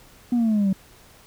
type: exponential sweep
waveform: sine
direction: down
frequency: 246.9 to 188.2 Hz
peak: -15 dBFS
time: 0.32-0.73 s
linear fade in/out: 5 ms
effects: tanh soft clip ceiling -16 dBFS + pink hiss -51 dBFS RMS until 1.26 s